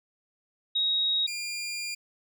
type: tone pair in turn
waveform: sine / 20% pulse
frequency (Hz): 3786 / 2400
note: A#7 / D7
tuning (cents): +26 / +37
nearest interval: minor sixth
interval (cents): 789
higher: first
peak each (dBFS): -23 / -27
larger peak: first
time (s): 0.75-1.27 / 1.27-1.95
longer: second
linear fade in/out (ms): 10
effects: none